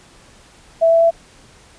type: tone with pitch steps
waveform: sine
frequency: 659.3 / 663.5 / 667.7 Hz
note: E5 / E5 / E5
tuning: 0 / +11 / +22 cents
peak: -9 dBFS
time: 0.81-1.11 s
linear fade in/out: 20 ms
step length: 100 ms
effects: pink hiss -47 dBFS RMS until 1.78 s + resampled to 22050 Hz